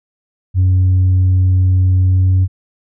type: tone with pitch glide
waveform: sine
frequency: 92.5 to 93.2 Hz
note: F#2 to F#2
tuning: 0 to +13 cents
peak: -6 dBFS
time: 0.54-2.48 s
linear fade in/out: 50 ms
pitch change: +13 cents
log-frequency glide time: 2.02-2.36 s
effects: tanh soft clip ceiling -7 dBFS